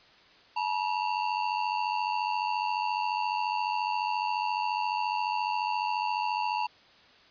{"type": "ring-modulated tone", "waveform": "square", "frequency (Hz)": 910, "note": "A#5", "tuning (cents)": -42, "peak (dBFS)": -25, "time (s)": [0.56, 6.67], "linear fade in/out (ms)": 10, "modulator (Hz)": 47.2, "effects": ["white hiss -57 dBFS RMS until 7.3 s", "resampled to 11025 Hz"]}